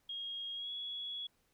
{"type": "tone with pitch glide", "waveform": "sine", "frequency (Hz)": [3265, 3363], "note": ["G#7", "G#7"], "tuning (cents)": [-30, 21], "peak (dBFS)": -39, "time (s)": [0.09, 1.27], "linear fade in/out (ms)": 5, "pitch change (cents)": 51, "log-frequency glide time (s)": [0.55, 0.71], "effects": ["pink hiss -75 dBFS RMS until 1.53 s"]}